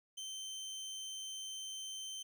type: tone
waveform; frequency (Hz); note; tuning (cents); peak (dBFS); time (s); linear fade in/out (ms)
25% pulse; 3102; G7; -19; -39; 0.17-2.23; 10
effects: none